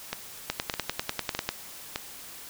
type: two click trains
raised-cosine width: 0.2 ms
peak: -9 / -12 dBFS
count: 11 / 4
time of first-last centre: 0.5-1.49 / 0.13-1.959 s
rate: 10.1 / 1.64 Hz
effects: white hiss -44 dBFS RMS until 2.49 s